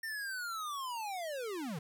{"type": "linear sweep", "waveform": "square", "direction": "down", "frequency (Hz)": [1826, 136.3], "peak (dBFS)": -38, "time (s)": [0.03, 1.79], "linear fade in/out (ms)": 5, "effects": ["11-bit"]}